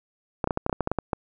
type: clicks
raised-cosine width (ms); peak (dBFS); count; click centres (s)
1; -10; 12; 0.442 / 0.474 / 0.508 / 0.574 / 0.664 / 0.696 / 0.728 / 0.807 / 0.874 / 0.916 / 0.987 / 1.132
effects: none